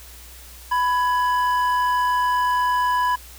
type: tone pair together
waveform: triangle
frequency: 994.2 / 1673 Hz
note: B5 / G#6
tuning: +11 / +12 cents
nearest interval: major sixth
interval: 901 cents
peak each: -16 / -25 dBFS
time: 0.71-3.16 s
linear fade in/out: 10 ms
effects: added 60 Hz sine -43 dBFS peak until 3.38 s + white hiss -44 dBFS RMS until 3.38 s